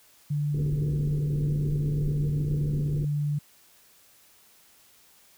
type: tone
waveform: sine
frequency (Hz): 146.83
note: D3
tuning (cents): 0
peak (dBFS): -24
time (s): 0.3-3.39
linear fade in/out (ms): 10
type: low-pass noise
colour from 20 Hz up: pink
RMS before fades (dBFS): -34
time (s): 0.54-3.05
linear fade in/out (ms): 5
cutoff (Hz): 480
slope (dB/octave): 96
effects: white hiss -58 dBFS RMS until 5.37 s